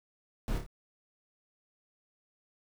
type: noise with echo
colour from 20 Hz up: brown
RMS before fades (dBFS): -32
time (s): 0.48-0.58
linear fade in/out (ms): 0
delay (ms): 28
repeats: 3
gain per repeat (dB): -5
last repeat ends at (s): 0.664
effects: none